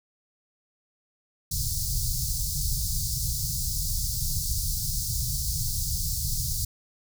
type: band-stop noise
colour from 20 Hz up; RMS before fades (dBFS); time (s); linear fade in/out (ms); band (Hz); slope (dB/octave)
pink; -28; 1.51-6.65; 5; 150 to 4500; 48
effects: none